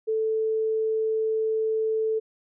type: tone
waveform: sine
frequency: 440 Hz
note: A4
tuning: in tune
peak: -22 dBFS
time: 0.07-2.2 s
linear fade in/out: 20 ms
effects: none